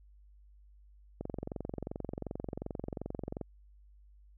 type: click train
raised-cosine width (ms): 2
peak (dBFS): -24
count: 51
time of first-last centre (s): 1.21-3.413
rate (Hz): 22.7
effects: added 50 Hz sine -56 dBFS peak until 4.37 s